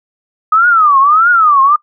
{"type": "tone with vibrato", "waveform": "sine", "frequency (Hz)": 1244.5, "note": "D#6", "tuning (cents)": 0, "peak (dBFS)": -5, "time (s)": [0.52, 1.76], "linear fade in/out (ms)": 5, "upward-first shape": "triangle", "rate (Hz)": 1.6, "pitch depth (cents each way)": 280, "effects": ["noise-tail reverb RT60 0.1 s tail -20 dB re dry"]}